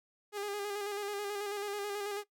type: tone with vibrato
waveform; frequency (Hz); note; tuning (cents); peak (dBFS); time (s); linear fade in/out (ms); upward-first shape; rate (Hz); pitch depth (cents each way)
sawtooth; 408.1; G#4; -30; -32; 0.32-2.24; 50; square; 9.2; 33
effects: noise-tail reverb RT60 0.1 s tail -18 dB re dry